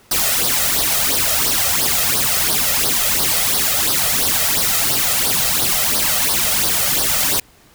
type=noise with flanger; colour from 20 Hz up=white; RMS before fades=-17 dBFS; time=0.11-7.4 s; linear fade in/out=5 ms; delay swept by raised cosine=0.2 to 1.6 ms; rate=2.9 Hz; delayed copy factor=+0.7; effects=pink hiss -50 dBFS RMS until 7.74 s